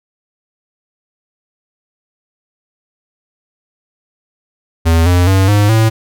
square tone with pitch steps, 82.41 / 88.84 / 95.76 / 103.23 / 111.28 Hz, E2 / F2 / G2 / G#2 / A2, 0 / +30 / -40 / -10 / +20 cents, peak -8 dBFS, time 4.85-5.9 s, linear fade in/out 20 ms, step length 210 ms, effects none

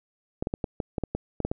clicks, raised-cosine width 2 ms, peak -14 dBFS, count 11, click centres 0.425 / 0.471 / 0.539 / 0.642 / 0.802 / 0.982 / 1.037 / 1.15 / 1.403 / 1.45 / 1.515 s, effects none

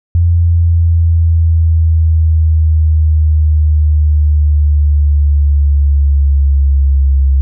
sine exponential sweep, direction down, 85.6 to 67.6 Hz, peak -6 dBFS, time 0.15-7.41 s, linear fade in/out 0 ms, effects none

